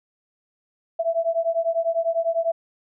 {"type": "beating tone pair", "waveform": "sine", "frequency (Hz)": [659.3, 669.3], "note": ["E5", "E5"], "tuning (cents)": [0, 26], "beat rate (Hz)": 10, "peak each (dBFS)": -23, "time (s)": [0.99, 2.52], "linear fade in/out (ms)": 10, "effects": []}